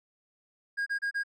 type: tone bursts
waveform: triangle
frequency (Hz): 1629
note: G#6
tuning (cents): -34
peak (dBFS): -26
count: 4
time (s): 0.77-1.236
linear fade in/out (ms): 20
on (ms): 94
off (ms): 30
effects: resampled to 24000 Hz